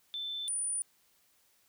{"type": "tone pair in turn", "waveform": "sine", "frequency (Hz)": [3533, 9432], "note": ["A7", "D9"], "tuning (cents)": [6, 6], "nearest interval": "octave + perfect fourth", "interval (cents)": 1700, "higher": "second", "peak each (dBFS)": [-35, -31], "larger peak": "second", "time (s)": [[0.14, 0.48], [0.48, 0.82]], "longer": "neither", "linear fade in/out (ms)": 0, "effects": ["white hiss -69 dBFS RMS until 1.68 s"]}